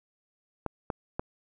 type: clicks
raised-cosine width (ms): 1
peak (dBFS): -16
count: 3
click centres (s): 0.663 / 0.902 / 1.195
effects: none